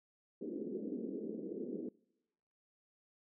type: band-pass noise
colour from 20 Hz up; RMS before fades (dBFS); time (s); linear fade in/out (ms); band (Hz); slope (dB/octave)
pink; -42; 0.41-1.89; 5; 210 to 450; 48
effects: noise-tail reverb RT60 1.0 s tail -26 dB re dry